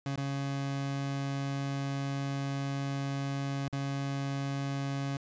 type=tone with dropouts; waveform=30% pulse; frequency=138.59 Hz; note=C#3; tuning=in tune; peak=-29 dBFS; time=0.06-5.17 s; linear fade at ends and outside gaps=2 ms; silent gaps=0.16-0.176 / 3.682-3.727 s; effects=resampled to 16000 Hz